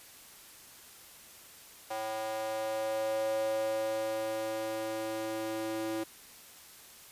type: tone with high-pass filter sweep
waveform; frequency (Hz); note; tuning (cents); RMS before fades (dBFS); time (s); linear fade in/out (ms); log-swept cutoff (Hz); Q
square; 110; A2; 0; -34; 1.9-6.04; 10; 660 to 390; 6
effects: white hiss -53 dBFS RMS until 7.11 s + resampled to 32000 Hz